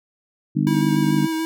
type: harmonic tone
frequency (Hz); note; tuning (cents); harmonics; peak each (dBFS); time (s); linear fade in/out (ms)
50.3; G1; +45; 3 / 4 / 5 / 6; -21 / -22 / -23 / -24; 0.55-1.27; 20
type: tone with vibrato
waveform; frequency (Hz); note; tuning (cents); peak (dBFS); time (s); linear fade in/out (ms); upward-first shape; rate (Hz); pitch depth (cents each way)
square; 321.3; E4; -44; -22; 0.67-1.45; 0; square; 6.9; 14
effects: none